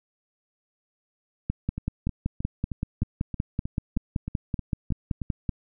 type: two click trains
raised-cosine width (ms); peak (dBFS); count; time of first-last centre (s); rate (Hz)
5; -13 / -18; 22 / 12; 1.5-5.492 / 1.78-5.218; 5.26 / 3.2
effects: none